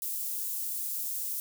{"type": "high-pass noise", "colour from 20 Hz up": "white", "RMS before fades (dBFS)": -34, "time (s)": [0.02, 1.4], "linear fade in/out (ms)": 0, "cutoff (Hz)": 10000, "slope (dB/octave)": 12, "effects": []}